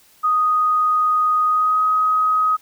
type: tone with pitch glide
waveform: sine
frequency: 1244.5 to 1261.1 Hz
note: D#6 to D#6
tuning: 0 to +23 cents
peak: -14 dBFS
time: 0.23-2.57 s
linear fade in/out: 20 ms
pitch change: +23 cents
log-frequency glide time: 1.48-1.82 s
effects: white hiss -53 dBFS RMS until 2.61 s